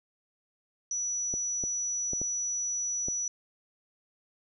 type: tone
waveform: sine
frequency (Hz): 5900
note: F#8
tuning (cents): -6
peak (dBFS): -29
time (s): 0.91-3.28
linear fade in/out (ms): 2
type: clicks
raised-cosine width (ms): 2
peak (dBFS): -24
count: 5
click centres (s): 1.339 / 1.638 / 2.134 / 2.216 / 3.085
effects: none